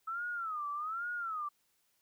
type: tone with vibrato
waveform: sine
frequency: 1294 Hz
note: E6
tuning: 32 cents flat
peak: -35 dBFS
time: 0.07-1.49 s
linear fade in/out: 10 ms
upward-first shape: sine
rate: 1.2 Hz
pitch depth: 190 cents each way
effects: white hiss -75 dBFS RMS until 2.01 s